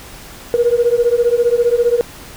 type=beating tone pair; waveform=sine; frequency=470 / 485 Hz; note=A#4 / B4; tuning=+14 / -31 cents; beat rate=15 Hz; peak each=-13 dBFS; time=0.54-2.01 s; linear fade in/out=0 ms; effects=tanh soft clip ceiling -4 dBFS + pink hiss -36 dBFS RMS until 2.36 s